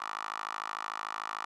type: tone with high-pass filter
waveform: 10% pulse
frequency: 53.4 Hz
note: G#1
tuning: 49 cents sharp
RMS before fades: -38 dBFS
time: 0-1.45 s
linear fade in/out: 5 ms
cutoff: 1100 Hz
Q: 8.8
effects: low-pass 7000 Hz 12 dB/octave